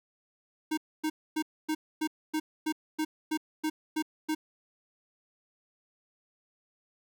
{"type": "tone bursts", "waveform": "square", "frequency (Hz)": 311.1, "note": "D#4", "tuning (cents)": 0, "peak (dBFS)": -28, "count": 12, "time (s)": [0.71, 4.35], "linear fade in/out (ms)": 10, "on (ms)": 65, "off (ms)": 260, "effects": []}